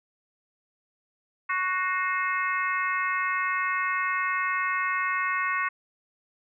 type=harmonic tone with a mistuned harmonic; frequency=370 Hz; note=F#4; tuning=in tune; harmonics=3 / 4 / 5 / 6 / 7; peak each=-28 / -32 / -30 / -32 / -36 dBFS; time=1.49-5.69 s; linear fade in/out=10 ms; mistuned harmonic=6; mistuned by=-64 cents; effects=none